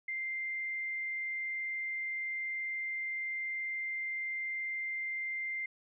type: tone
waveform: sine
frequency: 2093 Hz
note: C7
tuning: in tune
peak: -34 dBFS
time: 0.08-5.66 s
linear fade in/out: 5 ms
effects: none